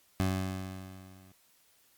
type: tone with level ramp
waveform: 20% pulse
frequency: 94.2 Hz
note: F#2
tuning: 32 cents sharp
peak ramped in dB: -21 to -51 dBFS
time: 0.2-1.32 s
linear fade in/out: 0 ms
effects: white hiss -66 dBFS RMS until 1.97 s + Opus 48 kbps